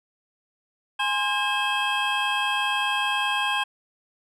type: tone cluster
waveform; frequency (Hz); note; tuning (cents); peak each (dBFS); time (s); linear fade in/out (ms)
triangle; 830 / 1048 / 1616 / 2599 / 3229; G#5 / C6 / G#6 / E7 / G#7; -1 / +2 / -48 / -25 / -49; -27; 0.99-3.64; 10
effects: resampled to 32000 Hz